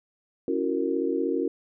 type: chord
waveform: sine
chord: F# dominant seventh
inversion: second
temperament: just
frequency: 277.5 / 333 / 370 / 462.5 Hz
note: C#4 / E4 / F#4 / A#4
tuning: +2 / +18 / 0 / -14 cents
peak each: -29 dBFS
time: 0.48-1.48 s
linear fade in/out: 2 ms
effects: none